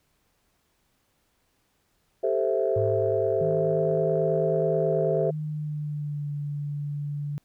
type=chord; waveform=sine; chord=A minor seventh; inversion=third; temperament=equal with one note detuned; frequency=392 / 441.3 / 523.3 / 659.3 Hz; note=G4 / A4 / C5 / E5; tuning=0 / +5 / 0 / 0 cents; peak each=-27 dBFS; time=2.23-5.31 s; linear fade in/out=10 ms
type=tone with exponential decay; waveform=sine; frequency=105.3 Hz; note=G#2; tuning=24 cents sharp; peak=-25 dBFS; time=2.76-4.74 s; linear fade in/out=5 ms; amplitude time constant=430 ms
type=tone with pitch glide; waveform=sine; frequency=158.5 to 145.35 Hz; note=D#3 to D3; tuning=+32 to -18 cents; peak=-28 dBFS; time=3.41-7.38 s; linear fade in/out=0 ms; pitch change=-150 cents; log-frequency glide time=4.77-6.3 s
effects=tanh soft clip ceiling -10 dBFS + pink hiss -70 dBFS RMS until 7.44 s